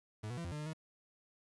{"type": "tone with pitch steps", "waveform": "40% pulse", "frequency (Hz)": [107, 121.9, 169.2, 86.5, 149.7, 151, 157.8], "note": ["A2", "B2", "E3", "F2", "D3", "D3", "D#3"], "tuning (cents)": [-48, -22, 45, -16, 33, 48, 25], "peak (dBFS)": -39, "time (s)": [0.23, 0.734], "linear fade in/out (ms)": 10, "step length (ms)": 72, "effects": ["resampled to 24000 Hz", "11-bit"]}